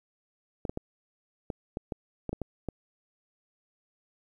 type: clicks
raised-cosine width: 2 ms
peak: -19 dBFS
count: 10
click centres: 0.652 / 0.695 / 0.774 / 1.502 / 1.771 / 1.922 / 2.293 / 2.33 / 2.417 / 2.687 s
effects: 10-bit